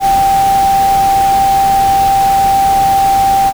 sine tone in noise, 784 Hz, G5, in tune, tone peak -7 dBFS, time 0-3.53 s, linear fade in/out 50 ms, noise pink, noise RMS -22 dBFS, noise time 0-3.53 s, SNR +12 dB, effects none

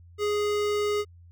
square tone with notch filter, 415.5 Hz, G#4, 1 cent sharp, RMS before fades -26 dBFS, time 0.18-1.05 s, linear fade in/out 50 ms, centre 12000 Hz, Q 0.67, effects added 86 Hz sine -48 dBFS peak until 1.31 s

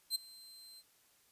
sawtooth tone with ADSR envelope, 4120 Hz, C8, 28 cents flat, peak -27 dBFS, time 0.1-0.83 s, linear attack 53 ms, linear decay 11 ms, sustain -23 dB, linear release 43 ms, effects white hiss -69 dBFS RMS until 1.31 s + resampled to 32000 Hz

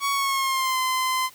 sawtooth tone with pitch glide, 1119 to 1032.1 Hz, C#6 to C6, +16 to -24 cents, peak -18 dBFS, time 0-1.3 s, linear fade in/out 50 ms, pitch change -140 cents, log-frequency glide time 0.11-0.78 s, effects white hiss -50 dBFS RMS until 1.34 s

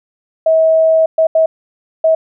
sine tone bursts at uneven times, 643 Hz, E5, 43 cents flat, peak -7 dBFS, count 4, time 0.46-1.06 / 1.18-1.27 / 1.35-1.46 / 2.04-2.15 s, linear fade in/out 5 ms, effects none

